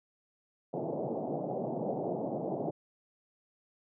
white band-pass noise, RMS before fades -35 dBFS, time 0.73-2.71 s, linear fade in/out 10 ms, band 130 to 740 Hz, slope 48 dB/octave, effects none

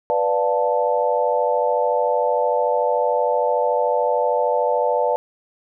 sine chord, B half-diminished seventh, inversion none, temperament equal with one note detuned, 493.9 / 587.3 / 701.7 / 880 Hz, B4 / D5 / F5 / A5, 0 / 0 / +8 / 0 cents, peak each -21 / -21 / -25 / -22 dBFS, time 0.1-5.16 s, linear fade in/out 0 ms, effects none

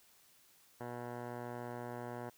10% pulse tone with low-pass filter, 121 Hz, B2, 35 cents flat, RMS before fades -44 dBFS, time 0.8-2.3 s, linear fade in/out 10 ms, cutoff 1200 Hz, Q 3.4, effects white hiss -66 dBFS RMS until 2.37 s

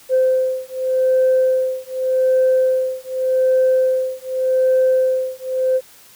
sine beating tone pair, 517 / 517.85 Hz, C5 / C5, -21 / -18 cents, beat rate 0.85 Hz, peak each -16 / -16 dBFS, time 0.09-5.81 s, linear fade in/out 50 ms, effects tanh soft clip ceiling -8 dBFS + white hiss -46 dBFS RMS until 6.15 s

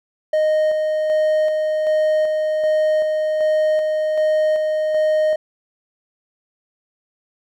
triangle tone with tremolo, 619 Hz, D#5, 9 cents flat, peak -12 dBFS, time 0.33-5.36 s, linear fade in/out 5 ms, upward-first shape square, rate 1.3 Hz, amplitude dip 30%, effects none

